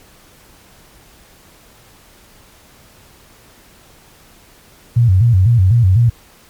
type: tone with vibrato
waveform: sine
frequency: 105.1 Hz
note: G#2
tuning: 21 cents sharp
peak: -7 dBFS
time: 4.96-6.1 s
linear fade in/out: 10 ms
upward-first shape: square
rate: 4 Hz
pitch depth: 210 cents each way
effects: pink hiss -46 dBFS RMS until 6.49 s + MP3 96 kbps